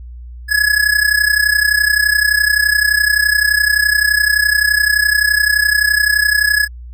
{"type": "tone with amplitude modulation", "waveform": "square", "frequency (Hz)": 1691, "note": "G#6", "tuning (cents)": 31, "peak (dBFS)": -8, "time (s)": [0.48, 6.68], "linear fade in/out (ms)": 50, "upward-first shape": "sine", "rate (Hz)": 31.7, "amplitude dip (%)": 80, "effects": ["added 60 Hz sine -29 dBFS peak until 6.93 s"]}